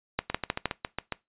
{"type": "two click trains", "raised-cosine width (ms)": 0.3, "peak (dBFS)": [-13, -9], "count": [7, 4], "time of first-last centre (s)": [[0.3, 1.123], [0.19, 0.657]], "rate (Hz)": [7.29, 6.43], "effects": ["noise-tail reverb RT60 0.2 s tail -20 dB re dry", "resampled to 8000 Hz"]}